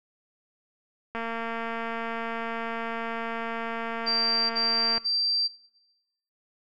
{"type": "click train", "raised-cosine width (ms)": 0.5, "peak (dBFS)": -18, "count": 878, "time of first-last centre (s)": [1.15, 4.98], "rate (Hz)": 229}
{"type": "tone bursts", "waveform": "sine", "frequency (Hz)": 4699, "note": "D8", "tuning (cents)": 0, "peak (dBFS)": -23, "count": 3, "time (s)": [4.06, 5.482], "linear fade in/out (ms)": 20, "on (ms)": 440, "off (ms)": 51}
{"effects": ["noise-tail reverb RT60 1.0 s tail -21 dB re dry"]}